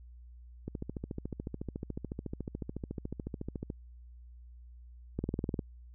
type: two click trains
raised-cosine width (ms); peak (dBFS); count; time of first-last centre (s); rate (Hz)
3; -24 / -20; 43 / 9; 0.68-3.702 / 5.19-5.592; 13.9 / 19.9
effects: added 60 Hz sine -49 dBFS peak until 5.94 s